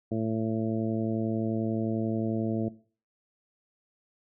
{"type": "harmonic tone", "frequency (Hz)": 111.3, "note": "A2", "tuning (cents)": 20, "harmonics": [1, 2, 3, 4, 5, 6], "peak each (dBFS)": [-33, -30, -32, -37, -39, -39], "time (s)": [0.11, 2.69], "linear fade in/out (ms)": 10, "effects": ["noise-tail reverb RT60 0.4 s tail -18 dB re dry"]}